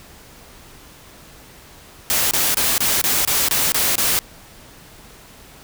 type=noise bursts; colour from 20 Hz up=white; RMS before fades=-18 dBFS; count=9; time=2.1-4.19 s; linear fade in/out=0 ms; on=210 ms; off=25 ms; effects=pink hiss -44 dBFS RMS until 5.63 s